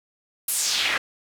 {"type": "noise with band-pass filter sweep", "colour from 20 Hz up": "pink", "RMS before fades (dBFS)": -24, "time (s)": [0.48, 0.98], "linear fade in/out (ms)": 5, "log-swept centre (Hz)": [12000, 1700], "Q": 2.2, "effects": []}